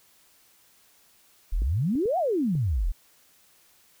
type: exponential two-way sweep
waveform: sine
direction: up then down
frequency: 32.87 to 769 to 32.87 Hz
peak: -22 dBFS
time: 1.52-2.92 s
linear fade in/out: 10 ms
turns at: 2.18 s
type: clicks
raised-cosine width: 3 ms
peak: -27 dBFS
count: 4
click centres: 1.62 / 1.954 / 2.057 / 2.553 s
effects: white hiss -60 dBFS RMS until 4 s